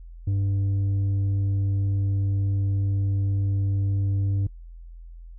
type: tone with tanh clipping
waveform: sine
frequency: 98.6 Hz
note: G2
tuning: 11 cents sharp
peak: -22 dBFS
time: 0.27-4.47 s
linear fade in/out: 5 ms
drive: 5 dB
effects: noise-tail reverb RT60 0.1 s tail -23 dB re dry + added 42 Hz sine -39 dBFS peak until 5.38 s